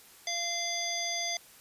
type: harmonic tone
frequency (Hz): 689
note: F5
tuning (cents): -24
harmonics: 1 / 3 / 5 / 7 / 9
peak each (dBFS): -38 / -37 / -38 / -36 / -36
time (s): 0.27-1.37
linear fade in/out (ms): 2
effects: white hiss -55 dBFS RMS until 1.6 s + resampled to 32000 Hz